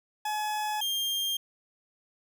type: tone pair in turn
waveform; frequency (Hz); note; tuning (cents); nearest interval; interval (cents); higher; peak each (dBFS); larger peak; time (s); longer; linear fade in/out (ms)
40% pulse; 849 / 3199; G#5 / G7; +38 / +34; octave + major seventh; 2296; second; -28 / -27; second; 0.25-0.81 / 0.81-1.37; neither; 5
effects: none